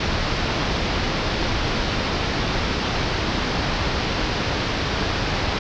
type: low-pass noise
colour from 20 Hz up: pink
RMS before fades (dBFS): -23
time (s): 0-5.59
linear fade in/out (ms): 5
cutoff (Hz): 5400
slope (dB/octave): 48
effects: none